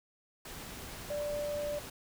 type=tone in noise; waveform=sine; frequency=587.3 Hz; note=D5; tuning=in tune; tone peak=-33 dBFS; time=1.1-1.79 s; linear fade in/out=5 ms; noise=pink; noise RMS=-45 dBFS; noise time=0.45-1.9 s; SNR=+9 dB; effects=none